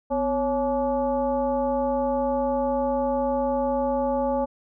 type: tone with frequency modulation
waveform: sine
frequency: 554 Hz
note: C#5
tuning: 1 cent flat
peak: -21 dBFS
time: 0.1-4.46 s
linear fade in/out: 20 ms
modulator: 302 Hz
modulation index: 1.1
effects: none